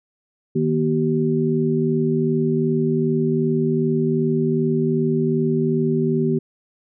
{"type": "tone cluster", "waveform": "sine", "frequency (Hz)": [156.4, 239, 383], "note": ["D#3", "A#3", "G4"], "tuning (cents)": [9, 43, -40], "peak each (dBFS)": -21, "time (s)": [0.55, 6.39], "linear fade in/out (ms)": 10, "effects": []}